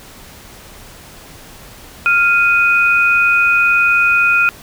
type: tone pair together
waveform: sine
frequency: 1396.9 / 2489 Hz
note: F6 / D#7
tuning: 0 / 0 cents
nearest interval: minor seventh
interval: 1000 cents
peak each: -12 dBFS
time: 2.06-4.49 s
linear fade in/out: 0 ms
effects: pink hiss -38 dBFS RMS until 4.62 s